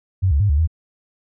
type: tone with pitch steps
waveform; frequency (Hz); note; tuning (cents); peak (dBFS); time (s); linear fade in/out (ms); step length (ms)
sine; 94 / 71.1 / 102.2 / 72 / 80.7; F#2 / C#2 / G#2 / D2 / E2; +28 / +45 / -27 / -34 / -36; -13; 0.22-0.675; 20; 91
effects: none